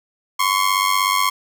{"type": "ring-modulated tone", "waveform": "sawtooth", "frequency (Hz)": 1076, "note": "C6", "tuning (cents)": 48, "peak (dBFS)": -9, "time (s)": [0.39, 1.3], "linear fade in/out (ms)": 10, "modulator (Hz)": 48.2, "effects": ["8-bit"]}